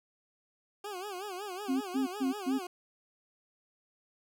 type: tone with vibrato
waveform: 20% pulse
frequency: 387.7 Hz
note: G4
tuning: 19 cents flat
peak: -33 dBFS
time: 0.84-2.67 s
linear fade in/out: 5 ms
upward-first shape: sine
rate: 5.4 Hz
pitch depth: 150 cents each way
type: tone bursts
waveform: sine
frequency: 265.8 Hz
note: C4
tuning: 27 cents sharp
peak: -27 dBFS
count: 4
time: 1.68-2.59 s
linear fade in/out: 20 ms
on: 130 ms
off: 130 ms
effects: none